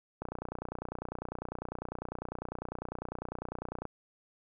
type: click train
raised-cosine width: 1 ms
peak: -23 dBFS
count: 110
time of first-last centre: 0.22-3.853 s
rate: 30 Hz
effects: none